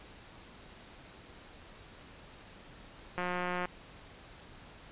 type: click train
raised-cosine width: 0.5 ms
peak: -20 dBFS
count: 86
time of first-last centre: 3.18-3.655 s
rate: 179 Hz
effects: pink hiss -53 dBFS RMS until 4.91 s + resampled to 8000 Hz